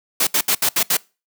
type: noise bursts at uneven times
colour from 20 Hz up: white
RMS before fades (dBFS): -17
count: 6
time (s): 0.2-0.27 / 0.34-0.41 / 0.48-0.55 / 0.62-0.69 / 0.76-0.83 / 0.9-0.97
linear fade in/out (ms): 5
effects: noise-tail reverb RT60 0.3 s tail -24 dB re dry + high-pass 150 Hz 12 dB/octave